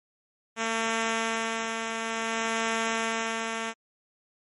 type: tone with tremolo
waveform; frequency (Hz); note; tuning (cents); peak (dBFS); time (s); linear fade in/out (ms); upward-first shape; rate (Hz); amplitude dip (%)
5% pulse; 225.9; A3; +46; -14; 0.56-3.74; 50; sine; 0.57; 40
effects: low-pass 9000 Hz 12 dB/octave + MP3 48 kbps